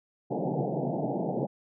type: band-pass noise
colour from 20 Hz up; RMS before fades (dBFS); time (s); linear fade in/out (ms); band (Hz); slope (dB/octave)
pink; -30; 0.3-1.47; 20; 130 to 840; 96
effects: none